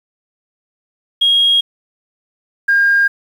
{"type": "tone pair in turn", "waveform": "sine", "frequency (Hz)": [3274, 1612.1], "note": ["G#7", "G6"], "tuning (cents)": [-25, 48], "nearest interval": "octave", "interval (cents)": 1227, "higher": "first", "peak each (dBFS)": -8, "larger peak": "neither", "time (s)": [[1.21, 1.61], [2.68, 3.08]], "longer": "neither", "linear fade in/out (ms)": 10, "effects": ["tanh soft clip ceiling -4 dBFS", "7-bit"]}